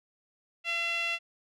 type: tone with band-pass filter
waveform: sawtooth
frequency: 679 Hz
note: F5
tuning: 49 cents flat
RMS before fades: -31 dBFS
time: 0.64-1.19 s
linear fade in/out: 50 ms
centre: 2700 Hz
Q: 4.6
effects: none